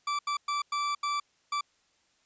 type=tone bursts at uneven times; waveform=40% pulse; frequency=1163 Hz; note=D6; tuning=17 cents flat; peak=-27 dBFS; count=6; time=0.07-0.19 / 0.27-0.37 / 0.48-0.62 / 0.72-0.95 / 1.03-1.2 / 1.52-1.61 s; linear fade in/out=5 ms; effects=white hiss -69 dBFS RMS until 2.25 s + resampled to 16000 Hz